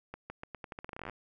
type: accelerating click train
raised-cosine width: 0.5 ms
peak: -26 dBFS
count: 19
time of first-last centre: 0.14-1.097 s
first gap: 160 ms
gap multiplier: 0.84
effects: none